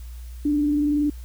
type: tone with frequency modulation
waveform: sine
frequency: 293.9 Hz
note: D4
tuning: 1 cent sharp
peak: -18 dBFS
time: 0.45-1.1 s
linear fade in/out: 5 ms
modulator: 21 Hz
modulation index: 0.24
effects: added 60 Hz sine -34 dBFS peak until 1.24 s + white hiss -53 dBFS RMS until 1.24 s